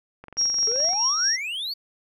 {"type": "click train", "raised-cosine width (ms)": 0.5, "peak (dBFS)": -26, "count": 17, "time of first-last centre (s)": [0.24, 0.933], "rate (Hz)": 23.1}
{"type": "tone with tremolo", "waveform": "sine", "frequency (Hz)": 5600, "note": "F8", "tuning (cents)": 4, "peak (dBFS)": -18, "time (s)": [0.37, 1.37], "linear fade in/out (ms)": 20, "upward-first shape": "triangle", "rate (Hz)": 4.7, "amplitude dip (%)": 45}
{"type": "exponential sweep", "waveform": "triangle", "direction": "up", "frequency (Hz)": [427.2, 4634], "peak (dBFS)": -26, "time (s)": [0.67, 1.74], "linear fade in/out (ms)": 10}
{"effects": []}